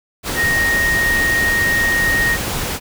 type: tone in noise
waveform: sine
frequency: 1864.7 Hz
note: A#6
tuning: in tune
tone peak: -14 dBFS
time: 0.35-2.38 s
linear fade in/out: 50 ms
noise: pink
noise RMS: -22 dBFS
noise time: 0.23-2.8 s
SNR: +5 dB
effects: none